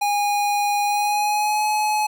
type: tone with pitch glide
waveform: square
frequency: 820 to 849.4 Hz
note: G#5 to G#5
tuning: -22 to +39 cents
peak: -19 dBFS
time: 0.01-2.07 s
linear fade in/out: 10 ms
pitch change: +61 cents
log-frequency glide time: 0.85-1.66 s
effects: none